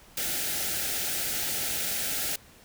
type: band-stop noise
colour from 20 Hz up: white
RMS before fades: -30 dBFS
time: 0.17-2.36 s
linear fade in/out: 5 ms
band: 870 to 1300 Hz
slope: 96 dB/octave
effects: pink hiss -54 dBFS RMS until 2.64 s